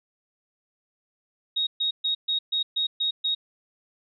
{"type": "tone bursts", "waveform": "sine", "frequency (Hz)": 3761, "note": "A#7", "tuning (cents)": 15, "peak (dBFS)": -22, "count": 8, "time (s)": [1.56, 3.35], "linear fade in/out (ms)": 10, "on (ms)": 110, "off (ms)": 130, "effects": []}